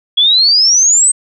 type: exponential sweep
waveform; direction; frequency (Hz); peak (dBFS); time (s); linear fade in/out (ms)
sine; up; 3322 to 8372; -6; 0.17-1.12; 10
effects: none